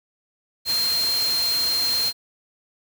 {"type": "tone in noise", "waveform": "sine", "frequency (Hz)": 4186, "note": "C8", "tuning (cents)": 0, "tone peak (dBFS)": -20, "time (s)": [0.65, 2.13], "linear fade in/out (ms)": 50, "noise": "white", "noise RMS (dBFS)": -29, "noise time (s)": [0.65, 2.13], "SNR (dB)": 6, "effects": []}